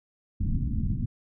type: low-pass noise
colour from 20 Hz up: pink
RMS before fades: -27 dBFS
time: 0.4-1.06 s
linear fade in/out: 10 ms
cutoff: 250 Hz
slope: 48 dB/octave
effects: none